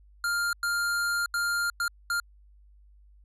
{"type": "tone bursts at uneven times", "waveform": "square", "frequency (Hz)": 1400, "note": "F6", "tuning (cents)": 4, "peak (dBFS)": -26, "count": 5, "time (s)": [[0.24, 0.53], [0.63, 1.26], [1.34, 1.7], [1.8, 1.88], [2.1, 2.2]], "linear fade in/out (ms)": 2, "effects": ["added 50 Hz sine -53 dBFS peak until 3.24 s", "resampled to 32000 Hz"]}